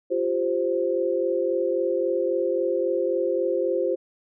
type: chord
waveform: sine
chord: F suspended second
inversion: none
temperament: just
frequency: 349.2 / 392.9 / 523.8 Hz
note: F4 / G4 / C5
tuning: 0 / +4 / +2 cents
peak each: -26 / -27 / -24 dBFS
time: 0.1-3.96 s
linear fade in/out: 20 ms
effects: none